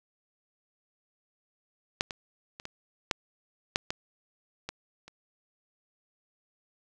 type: clicks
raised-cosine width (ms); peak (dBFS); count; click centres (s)
0.2; -8 / -19 / -25 / -21 / -8 / -7 / -14 / -18 / -30; 9; 2.009 / 2.108 / 2.599 / 2.654 / 3.112 / 3.759 / 3.905 / 4.69 / 5.08
effects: none